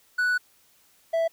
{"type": "tone pair in turn", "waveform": "triangle", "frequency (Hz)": [1480, 659.3], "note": ["F#6", "E5"], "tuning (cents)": [0, 0], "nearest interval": "octave + major second", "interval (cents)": 1400, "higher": "first", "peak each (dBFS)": -19, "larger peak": "neither", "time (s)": [[0.18, 0.38], [1.13, 1.28]], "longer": "first", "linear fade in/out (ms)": 10, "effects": ["white hiss -61 dBFS RMS until 1.32 s"]}